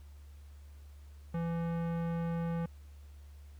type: tone with tanh clipping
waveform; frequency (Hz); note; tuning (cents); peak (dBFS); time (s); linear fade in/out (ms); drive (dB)
sine; 167.8; E3; +31; -34; 1.34-2.66; 5; 18
effects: added 72 Hz sine -49 dBFS peak until 3.59 s + pink hiss -67 dBFS RMS until 3.59 s